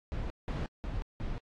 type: noise bursts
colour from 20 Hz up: brown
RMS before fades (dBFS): -35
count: 4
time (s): 0.12-1.38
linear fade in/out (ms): 0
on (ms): 180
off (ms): 180
effects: low-pass 4000 Hz 12 dB/octave + AAC 64 kbps